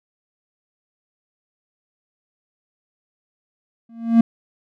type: tone with exponential growth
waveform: triangle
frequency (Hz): 230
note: A#3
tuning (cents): -23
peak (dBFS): -4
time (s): 3.89-4.21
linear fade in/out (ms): 5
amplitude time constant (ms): 69
effects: none